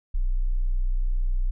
sine tone, 30.87 Hz, B0, in tune, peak -20 dBFS, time 0.14-1.51 s, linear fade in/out 10 ms, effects none

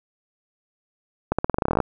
accelerating click train, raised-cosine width 1 ms, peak -6 dBFS, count 15, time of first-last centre 1.32-1.803 s, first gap 66 ms, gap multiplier 0.89, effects none

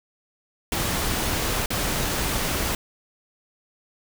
pink noise with dropouts, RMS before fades -25 dBFS, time 0.72-2.75 s, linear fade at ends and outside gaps 2 ms, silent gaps 1.66-1.704 s, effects none

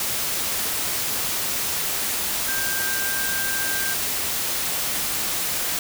sine tone in noise, 1575 Hz, G6, 8 cents sharp, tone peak -27 dBFS, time 2.48-3.94 s, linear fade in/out 2 ms, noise white, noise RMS -25 dBFS, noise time 0-5.79 s, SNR -5 dB, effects none

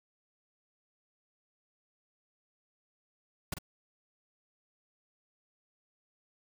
pink noise with echo, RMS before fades -34 dBFS, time 3.52-3.54 s, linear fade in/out 5 ms, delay 46 ms, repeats 1, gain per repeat -8 dB, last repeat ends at 3.586 s, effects none

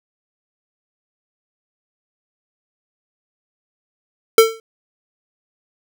square tone with exponential decay, 448.5 Hz, A4, 33 cents sharp, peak -3 dBFS, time 4.38-4.6 s, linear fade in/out 2 ms, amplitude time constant 46 ms, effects none

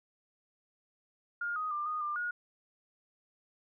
sine tone with pitch steps, 1415 / 1249 / 1192 / 1234 / 1194 / 1442 Hz, F6 / D#6 / D6 / D#6 / D6 / F#6, +22 / +6 / +25 / -15 / +28 / -45 cents, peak -32 dBFS, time 1.41-2.31 s, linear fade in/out 5 ms, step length 150 ms, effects none

